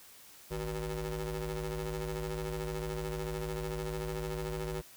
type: ring-modulated tone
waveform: 25% pulse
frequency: 109.1 Hz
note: A2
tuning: 14 cents flat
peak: -28 dBFS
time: 0.5-4.82 s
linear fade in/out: 20 ms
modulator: 266 Hz
effects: white hiss -55 dBFS RMS until 4.96 s